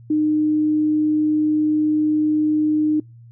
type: tone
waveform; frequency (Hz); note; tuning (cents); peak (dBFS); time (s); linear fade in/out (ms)
sine; 305.4; D#4; -32; -15; 0.1-3; 5
effects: noise-tail reverb RT60 0.2 s tail -26 dB re dry + added 117 Hz sine -41 dBFS peak until 3.31 s